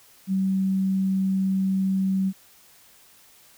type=tone; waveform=sine; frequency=191.2 Hz; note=G3; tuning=43 cents flat; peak=-20 dBFS; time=0.27-2.33 s; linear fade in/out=50 ms; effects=white hiss -54 dBFS RMS until 3.57 s